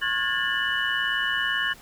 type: tone cluster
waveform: sine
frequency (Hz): 1087 / 1437 / 1651 / 1769 / 2955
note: C#6 / F6 / G#6 / A6 / F#7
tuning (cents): -34 / +49 / -11 / +9 / -3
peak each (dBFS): -33 / -32 / -27 / -28 / -29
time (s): 0.01-1.74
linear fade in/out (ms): 20
effects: pink hiss -49 dBFS RMS until 1.81 s